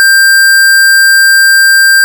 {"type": "tone", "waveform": "square", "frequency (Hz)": 1575, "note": "G6", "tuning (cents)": 8, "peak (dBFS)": -3, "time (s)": [0, 2.04], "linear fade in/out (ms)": 0, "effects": []}